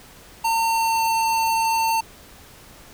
square tone with pitch glide, 909 to 901.2 Hz, A#5 to A5, -44 to +41 cents, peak -19 dBFS, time 0.44-2.01 s, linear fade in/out 10 ms, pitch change -15 cents, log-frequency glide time 0.67-1.04 s, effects pink hiss -46 dBFS RMS until 2.93 s

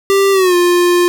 square tone with pitch glide, 393.2 to 352.3 Hz, G4 to F4, +5 to +15 cents, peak -9 dBFS, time 0.1-1.08 s, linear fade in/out 0 ms, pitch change -190 cents, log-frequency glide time 0.32-0.55 s, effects none

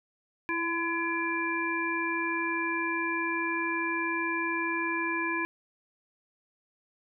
harmonic tone with a mistuned harmonic, 337.6 Hz, E4, 41 cents sharp, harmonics 1 / 3 / 5 / 7, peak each -33 / -33 / -33 / -33 dBFS, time 0.49-5.45 s, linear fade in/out 0 ms, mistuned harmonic 1, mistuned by -22 cents, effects none

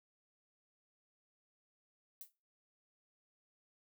violet noise with exponential decay, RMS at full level -45 dBFS, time 2.21-2.32 s, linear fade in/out 1 ms, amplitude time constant 23 ms, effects noise-tail reverb RT60 0.3 s tail -19 dB re dry

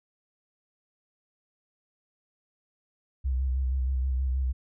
sine tone with vibrato, 65 Hz, C2, 11 cents flat, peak -24 dBFS, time 3.24-4.53 s, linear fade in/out 20 ms, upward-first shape square, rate 6.3 Hz, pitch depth 39 cents each way, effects none

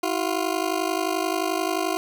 20% pulse ring-modulated tone, 350.7 Hz, F4, 7 cents sharp, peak -15 dBFS, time 0.03-1.97 s, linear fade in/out 0 ms, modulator 25.7 Hz, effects none

